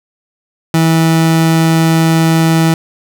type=tone; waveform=30% pulse; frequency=162.7 Hz; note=E3; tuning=22 cents flat; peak=-5 dBFS; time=0.74-2.74 s; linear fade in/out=2 ms; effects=none